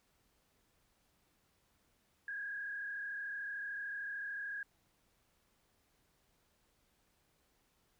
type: tone with frequency modulation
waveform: sine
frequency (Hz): 1639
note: G#6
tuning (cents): -23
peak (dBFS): -39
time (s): 2.28-4.63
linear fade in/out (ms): 2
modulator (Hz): 33.5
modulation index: 1.3
effects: pink hiss -75 dBFS RMS until 7.99 s